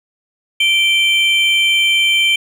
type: tone pair together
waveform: triangle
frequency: 2349 / 3108 Hz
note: D7 / G7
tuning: 0 / -16 cents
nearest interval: perfect fourth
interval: 484 cents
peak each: -12 dBFS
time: 0.6-2.36 s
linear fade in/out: 5 ms
effects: none